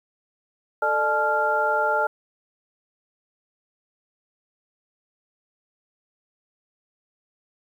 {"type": "tone cluster", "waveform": "sine", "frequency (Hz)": [440.7, 601, 861, 1389], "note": ["A4", "D5", "A5", "F6"], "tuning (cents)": [3, 40, -38, -10], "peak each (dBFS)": [-29, -25, -24, -23], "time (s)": [0.82, 2.07], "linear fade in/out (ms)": 5, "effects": ["9-bit"]}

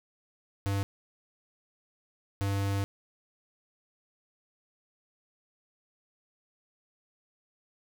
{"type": "tone bursts at uneven times", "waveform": "square", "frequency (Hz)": 99.1, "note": "G2", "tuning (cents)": 19, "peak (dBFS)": -28, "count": 2, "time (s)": [[0.66, 0.83], [2.41, 2.84]], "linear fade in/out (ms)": 0, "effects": []}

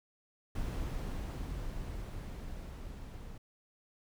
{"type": "noise with level ramp", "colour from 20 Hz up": "brown", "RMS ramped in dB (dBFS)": [-36, -46], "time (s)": [0.55, 3.38], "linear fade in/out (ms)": 5, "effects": []}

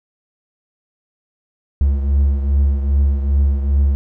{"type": "beating tone pair", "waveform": "triangle", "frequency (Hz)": [69.3, 71.8], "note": ["C#2", "D2"], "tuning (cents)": [0, -39], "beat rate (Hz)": 2.5, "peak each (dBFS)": [-11, -19], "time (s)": [1.81, 3.95], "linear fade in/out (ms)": 0, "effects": []}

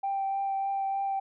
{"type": "tone with vibrato", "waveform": "sine", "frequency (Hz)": 784, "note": "G5", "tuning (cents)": 0, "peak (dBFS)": -26, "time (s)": [0.03, 1.2], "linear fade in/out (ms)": 10, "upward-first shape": "triangle", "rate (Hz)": 3.3, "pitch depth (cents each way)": 13, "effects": ["tanh soft clip ceiling -23 dBFS"]}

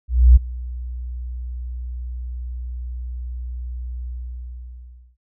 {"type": "tone with ADSR envelope", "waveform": "sine", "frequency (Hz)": 61.2, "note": "B1", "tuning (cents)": -15, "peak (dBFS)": -4, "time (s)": [0.08, 5.17], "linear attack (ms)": 280, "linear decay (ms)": 17, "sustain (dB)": -22, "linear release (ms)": 1100, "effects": []}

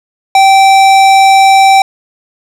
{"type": "tone with hard clipping", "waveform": "sine", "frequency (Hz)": 777, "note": "G5", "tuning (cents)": -16, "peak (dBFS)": -4, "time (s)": [0.35, 1.82], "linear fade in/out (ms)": 2, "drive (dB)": 16, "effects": []}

